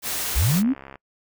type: noise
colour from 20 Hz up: white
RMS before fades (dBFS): -27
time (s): 0.02-0.63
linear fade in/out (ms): 50
type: linear sweep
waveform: sine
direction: up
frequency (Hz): 46.67 to 282.7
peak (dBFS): -17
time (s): 0.35-0.74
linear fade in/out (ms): 20
type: click train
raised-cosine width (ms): 0.5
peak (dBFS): -24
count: 40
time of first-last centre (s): 0.38-0.956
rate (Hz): 67.7
effects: noise-tail reverb RT60 0.1 s tail -26 dB re dry